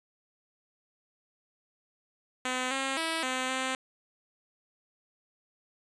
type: tone with pitch steps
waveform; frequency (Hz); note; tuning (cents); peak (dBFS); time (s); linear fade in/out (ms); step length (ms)
5% pulse; 254.8 / 268.8 / 325.6 / 257.5 / 260.8; C4 / C4 / E4 / C4 / C4; -46 / +47 / -21 / -28 / -5; -18; 2.45-3.75; 2; 260
effects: resampled to 24000 Hz